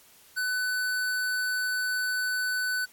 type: tone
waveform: square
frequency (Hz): 1500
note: F#6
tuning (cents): +23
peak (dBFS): -27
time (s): 0.36-2.86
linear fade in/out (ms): 20
effects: white hiss -56 dBFS RMS until 2.92 s + AAC 64 kbps